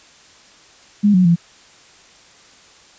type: tone with pitch steps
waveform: sine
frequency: 205.9 / 183 / 170.3 Hz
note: G#3 / F#3 / F3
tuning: -15 / -19 / -43 cents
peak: -9 dBFS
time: 1.03-1.36 s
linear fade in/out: 20 ms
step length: 110 ms
effects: white hiss -47 dBFS RMS until 2.98 s + resampled to 16000 Hz